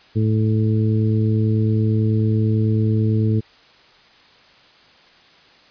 harmonic tone, 109.1 Hz, A2, 14 cents flat, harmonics 1 / 2 / 3 / 4, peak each -16 / -22 / -26 / -28 dBFS, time 0.15-3.41 s, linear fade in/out 20 ms, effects white hiss -50 dBFS RMS until 5.7 s + resampled to 11025 Hz

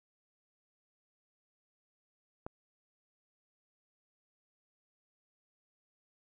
click, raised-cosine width 1 ms, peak -26 dBFS, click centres 2.465 s, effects none

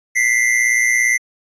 square tone pair together, 1975.5 / 2093 Hz, B6 / C7, 0 / 0 cents, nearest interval minor second, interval 100 cents, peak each -17 / -16 dBFS, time 0.15-1.18 s, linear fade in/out 20 ms, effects resampled to 22050 Hz

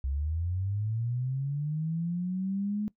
sine linear sweep, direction up, 64.8 to 212.7 Hz, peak -28 dBFS, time 0.04-2.88 s, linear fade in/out 0 ms, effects noise-tail reverb RT60 0.1 s tail -20 dB re dry

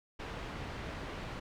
pink low-pass noise, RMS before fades -42 dBFS, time 0.19-1.4 s, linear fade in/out 10 ms, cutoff 2900 Hz, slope 12 dB/octave, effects none

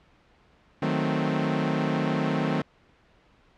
sawtooth chord, D# diminished seventh, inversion none, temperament equal, 155.56 / 185 / 220 / 261.6 Hz, D#3 / F#3 / A3 / C4, 0 / 0 / 0 / 0 cents, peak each -24 / -27 / -26 / -25 dBFS, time 0.82-2.62 s, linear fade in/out 5 ms, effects pink hiss -60 dBFS RMS until 3.57 s + low-pass 3000 Hz 12 dB/octave

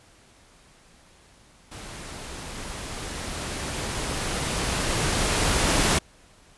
pink noise with level ramp, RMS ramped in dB -40 to -20 dBFS, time 1.71-5.99 s, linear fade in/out 10 ms, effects pink hiss -55 dBFS RMS until 6.57 s + resampled to 24000 Hz

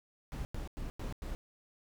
brown noise bursts, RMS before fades -39 dBFS, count 5, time 0.32-1.35 s, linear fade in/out 0 ms, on 130 ms, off 95 ms, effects none

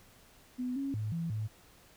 sine tone with pitch steps, 250.2 / 274.9 / 107.4 / 167 / 108.1 Hz, B3 / C#4 / A2 / E3 / A2, +23 / -14 / -41 / +23 / -30 cents, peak -32 dBFS, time 0.58-1.48 s, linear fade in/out 20 ms, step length 180 ms, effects pink hiss -60 dBFS RMS until 1.96 s

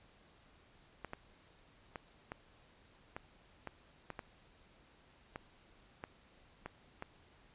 clicks, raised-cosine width 0.5 ms, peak -27 dBFS, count 12, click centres 1.047 / 1.134 / 1.958 / 2.319 / 3.165 / 3.673 / 4.103 / 4.192 / 5.359 / 6.039 / 6.66 / 7.024 s, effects pink hiss -65 dBFS RMS until 7.54 s + resampled to 8000 Hz

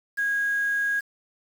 sine tone with quantisation, 1643 Hz, G#6, 19 cents flat, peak -22 dBFS, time 0.17-1.01 s, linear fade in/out 20 ms, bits 7, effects none

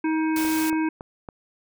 harmonic tone, 316.4 Hz, D#4, 29 cents sharp, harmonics 1 / 3 / 5 / 7 / 8, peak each -21 / -31 / -35 / -38 / -39 dBFS, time 0.04-0.89 s, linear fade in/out 5 ms
white noise, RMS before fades -32 dBFS, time 0.36-0.7 s, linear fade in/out 2 ms
click train, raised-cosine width 1 ms, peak -22 dBFS, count 4, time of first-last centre 0.45-1.288 s, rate 3.58 Hz
effects none

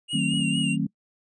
square tone with vibrato, 2827 Hz, F7, 20 cents sharp, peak -27 dBFS, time 0.08-0.77 s, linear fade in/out 50 ms, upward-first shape sine, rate 4.4 Hz, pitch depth 46 cents each way
sine chord, D# diminished seventh, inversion none, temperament just, 155.56 / 186.68 / 224 / 268.8 Hz, D#3 / F#3 / A3 / C4, 0 / +16 / +31 / +47 cents, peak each -28 dBFS, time 0.13-0.87 s, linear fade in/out 10 ms
clicks, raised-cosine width 2 ms, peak -33 dBFS, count 2, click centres 0.338 / 0.404 s
effects noise-tail reverb RT60 0.1 s tail -24 dB re dry + resampled to 22050 Hz

